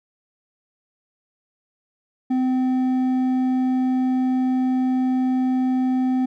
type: tone with hard clipping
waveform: sine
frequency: 256.7 Hz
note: C4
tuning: 33 cents flat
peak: -19 dBFS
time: 2.3-6.26 s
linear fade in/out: 10 ms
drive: 5 dB
effects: none